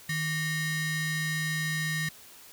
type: ring-modulated tone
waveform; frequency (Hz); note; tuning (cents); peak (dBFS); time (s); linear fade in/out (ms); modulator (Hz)
45% pulse; 1000; B5; +21; -25; 0.09-2.09; 5; 843
effects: white hiss -51 dBFS RMS until 2.52 s